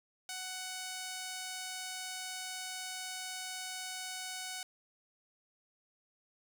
5% pulse tone, 744 Hz, F#5, 9 cents sharp, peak -28 dBFS, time 0.29-4.63 s, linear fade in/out 2 ms, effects none

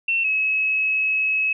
sine tone pair in turn, 2700 / 2572 Hz, E7 / E7, +41 / -43 cents, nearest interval minor second, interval 84 cents, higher first, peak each -18 dBFS, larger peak neither, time 0.08-0.24 / 0.24-1.53 s, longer second, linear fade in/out 5 ms, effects none

